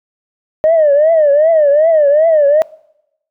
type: tone with vibrato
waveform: sine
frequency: 611 Hz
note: D#5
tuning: 32 cents flat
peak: -5 dBFS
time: 0.64-2.62 s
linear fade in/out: 0 ms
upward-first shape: triangle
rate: 2.6 Hz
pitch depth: 170 cents each way
effects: noise-tail reverb RT60 0.8 s tail -24 dB re dry + tanh soft clip ceiling -3 dBFS